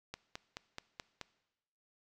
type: click train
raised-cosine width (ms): 0.2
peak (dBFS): -24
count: 6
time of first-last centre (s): 0.14-1.213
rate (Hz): 4.66
effects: noise-tail reverb RT60 1.0 s tail -19 dB re dry